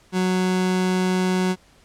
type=tone; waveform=30% pulse; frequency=184.5 Hz; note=F#3; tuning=5 cents flat; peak=-16 dBFS; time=0.12-1.56 s; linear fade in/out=50 ms; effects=pink hiss -55 dBFS RMS until 1.84 s + low-pass 9000 Hz 12 dB/octave